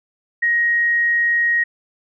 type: tone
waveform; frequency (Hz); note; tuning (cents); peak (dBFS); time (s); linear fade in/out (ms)
sine; 1882; A#6; +16; -14; 0.42-1.64; 10
effects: none